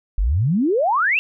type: exponential sweep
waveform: sine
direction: up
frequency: 41.71 to 2794 Hz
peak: -15 dBFS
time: 0.18-1.19 s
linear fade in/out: 0 ms
effects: none